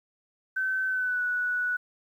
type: tone with pitch glide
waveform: sine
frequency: 1532 to 1474.7 Hz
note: G6 to F#6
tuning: -40 to -6 cents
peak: -25 dBFS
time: 0.56-1.77 s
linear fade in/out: 10 ms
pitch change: -66 cents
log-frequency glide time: 0.87-1.22 s
effects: 10-bit